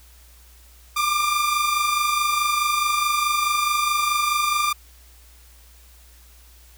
sawtooth tone pair together, 1174.7 / 1199.4 Hz, D6 / D6, 0 / +36 cents, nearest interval unison, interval 36 cents, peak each -21 / -17 dBFS, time 0.96-4.73 s, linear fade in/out 10 ms, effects added 60 Hz sine -48 dBFS peak until 6.77 s + white hiss -53 dBFS RMS until 6.77 s

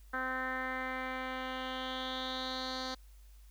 10% pulse tone with low-pass filter sweep, 258.8 Hz, C4, 19 cents flat, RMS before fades -38 dBFS, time 0.13-2.95 s, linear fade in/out 10 ms, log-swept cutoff 1600 to 4800 Hz, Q 4.7, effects added 50 Hz sine -53 dBFS peak until 3.5 s + white hiss -68 dBFS RMS until 3.5 s

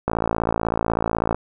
click train, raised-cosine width 1 ms, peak -6 dBFS, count 72, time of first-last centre 0.08-1.346 s, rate 56.1 Hz, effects none

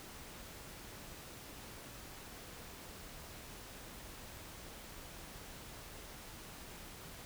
silence, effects pink hiss -51 dBFS RMS until 7.25 s

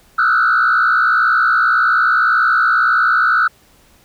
sine tone with frequency modulation, 1396.9 Hz, F6, in tune, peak -9 dBFS, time 0.18-3.48 s, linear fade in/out 10 ms, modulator 60.9 Hz, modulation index 2, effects tanh soft clip ceiling -7 dBFS + pink hiss -51 dBFS RMS until 4.04 s

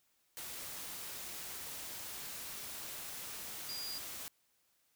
sine tone in noise, 4830 Hz, D8, 48 cents sharp, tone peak -41 dBFS, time 3.69-3.98 s, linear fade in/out 0 ms, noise white, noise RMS -45 dBFS, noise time 0.37-4.28 s, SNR +1 dB, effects white hiss -75 dBFS RMS until 4.95 s

